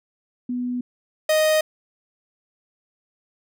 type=tone pair in turn; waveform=sine / 45% pulse; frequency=246.9 / 622.1 Hz; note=B3 / D#5; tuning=0 / 0 cents; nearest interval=octave + major third; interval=1600 cents; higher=second; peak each=-23 / -16 dBFS; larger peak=second; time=0.49-0.81 / 1.29-1.61 s; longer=neither; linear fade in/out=5 ms; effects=none